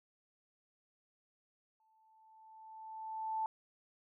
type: tone with exponential growth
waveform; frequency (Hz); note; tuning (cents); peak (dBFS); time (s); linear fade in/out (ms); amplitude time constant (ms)
sine; 880; A5; 0; -32; 1.8-3.46; 1; 360
effects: none